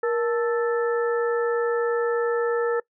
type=harmonic tone with a mistuned harmonic; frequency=440 Hz; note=A4; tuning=in tune; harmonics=1 / 2 / 3 / 4; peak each=-21 / -34 / -31 / -33 dBFS; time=0.03-2.8 s; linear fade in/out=5 ms; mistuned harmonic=1; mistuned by=+120 cents; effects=noise-tail reverb RT60 0.1 s tail -23 dB re dry